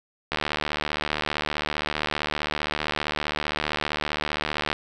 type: click train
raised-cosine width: 0.3 ms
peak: -9 dBFS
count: 333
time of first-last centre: 0.32-4.729 s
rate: 75.3 Hz
effects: none